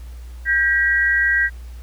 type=tone pair together; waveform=sine; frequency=1593 / 1918.9 Hz; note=G6 / A#6; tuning=+27 / +50 cents; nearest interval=minor third; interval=323 cents; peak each=-17 dBFS; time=0.45-1.5 s; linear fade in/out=50 ms; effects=added 60 Hz sine -32 dBFS peak until 1.82 s + pink hiss -51 dBFS RMS until 1.82 s